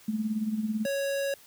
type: tone with tremolo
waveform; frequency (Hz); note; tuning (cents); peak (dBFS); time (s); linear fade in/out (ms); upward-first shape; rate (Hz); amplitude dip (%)
sine; 216.4; A3; -29; -24; 0.08-0.86; 5; sine; 18; 65
type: tone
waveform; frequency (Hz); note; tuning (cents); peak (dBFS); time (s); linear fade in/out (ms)
square; 554.4; C#5; 0; -28; 0.85-1.34; 2
effects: white hiss -55 dBFS RMS until 1.46 s